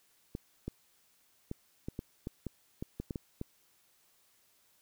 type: clicks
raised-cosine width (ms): 3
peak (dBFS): -24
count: 12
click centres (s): 0.351 / 0.68 / 1.514 / 1.885 / 1.991 / 2.271 / 2.467 / 2.825 / 3 / 3.108 / 3.158 / 3.414
effects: white hiss -69 dBFS RMS until 4.81 s